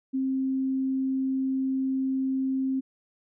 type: tone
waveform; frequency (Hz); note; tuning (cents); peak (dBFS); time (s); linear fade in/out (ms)
sine; 264.9; C4; +22; -24; 0.13-2.81; 20
effects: none